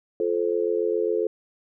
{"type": "chord", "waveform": "sine", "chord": "F major", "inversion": "none", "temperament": "just", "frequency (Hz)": [349.2, 436.5, 523.8], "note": ["F4", "A4", "C5"], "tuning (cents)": [0, -14, 2], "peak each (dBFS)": [-27, -23, -29], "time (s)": [0.2, 1.27], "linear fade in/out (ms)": 2, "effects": []}